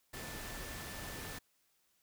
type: tone in noise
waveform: sine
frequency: 1765 Hz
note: A6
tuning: 5 cents sharp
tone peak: -52 dBFS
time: 0.13-1.39 s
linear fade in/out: 10 ms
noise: pink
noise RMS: -45 dBFS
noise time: 0.13-1.39 s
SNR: -10 dB
effects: white hiss -75 dBFS RMS until 2.02 s